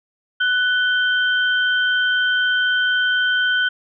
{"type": "tone pair together", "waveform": "sine", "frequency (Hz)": [1491, 3124], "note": ["F#6", "G7"], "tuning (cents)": [13, -7], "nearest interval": "octave + minor second", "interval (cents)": 1280, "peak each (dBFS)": [-16, -23], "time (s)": [0.4, 3.69], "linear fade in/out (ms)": 10, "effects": []}